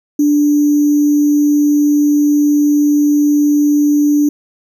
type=tone with sample-and-hold; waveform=sine; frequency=293.7 Hz; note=D4; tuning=in tune; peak=-8 dBFS; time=0.19-4.29 s; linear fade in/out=5 ms; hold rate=6300 Hz; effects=none